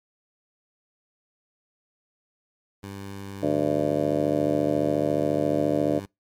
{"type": "tone", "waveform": "15% pulse", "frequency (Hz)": 98.8, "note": "G2", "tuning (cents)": 14, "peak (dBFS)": -29, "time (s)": [2.83, 6.06], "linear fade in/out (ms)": 5}
{"type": "harmonic tone", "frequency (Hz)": 74.3, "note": "D2", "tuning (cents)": 21, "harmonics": [2, 3, 4, 5, 6, 7, 8, 9], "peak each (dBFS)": [-32, -35, -25, -31, -30, -29, -27, -31], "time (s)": [3.42, 6], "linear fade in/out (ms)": 20}
{"effects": ["noise-tail reverb RT60 0.2 s tail -25 dB re dry", "MP3 96 kbps"]}